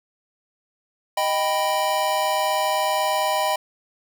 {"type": "chord", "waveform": "square", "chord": "Eb augmented", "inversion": "none", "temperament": "equal", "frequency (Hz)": [622.3, 784, 987.8], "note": ["Eb5", "G5", "B5"], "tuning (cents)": [0, 0, 0], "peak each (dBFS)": -25, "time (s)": [1.17, 3.56], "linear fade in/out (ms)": 5, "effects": []}